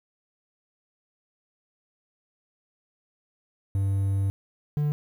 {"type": "tone pair in turn", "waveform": "triangle", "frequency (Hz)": [98, 147.98], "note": ["G2", "D3"], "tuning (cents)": [0, 13], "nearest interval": "perfect fifth", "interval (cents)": 713, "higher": "second", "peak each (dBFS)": -20, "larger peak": "neither", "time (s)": [[3.75, 4.3], [4.77, 4.92]], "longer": "first", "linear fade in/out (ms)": 0, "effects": ["9-bit"]}